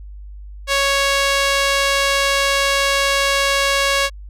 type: tone with band-pass filter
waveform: sawtooth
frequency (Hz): 554.4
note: C#5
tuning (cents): 0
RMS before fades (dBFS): -17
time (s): 0.67-4.1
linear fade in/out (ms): 50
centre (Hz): 3400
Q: 0.55
effects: added 50 Hz sine -32 dBFS peak until 4.29 s